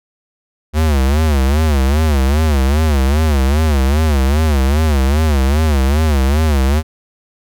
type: tone with vibrato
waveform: square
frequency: 72.4 Hz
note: D2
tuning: 24 cents flat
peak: -11 dBFS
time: 0.73-6.83 s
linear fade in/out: 50 ms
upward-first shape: sine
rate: 2.5 Hz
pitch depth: 170 cents each way
effects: none